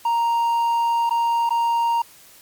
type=tone with dropouts; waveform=triangle; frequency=932.3 Hz; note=A#5; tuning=in tune; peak=-15 dBFS; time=0.05-2.02 s; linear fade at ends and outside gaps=5 ms; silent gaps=1.095-1.107 / 1.493-1.505 s; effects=white hiss -48 dBFS RMS until 2.41 s + MP3 96 kbps